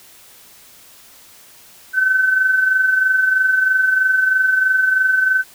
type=tone with amplitude modulation; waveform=sine; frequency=1525 Hz; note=G6; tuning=48 cents flat; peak=-10 dBFS; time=1.93-5.44 s; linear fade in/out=50 ms; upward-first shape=sine; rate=23.1 Hz; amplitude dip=50%; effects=white hiss -45 dBFS RMS until 5.54 s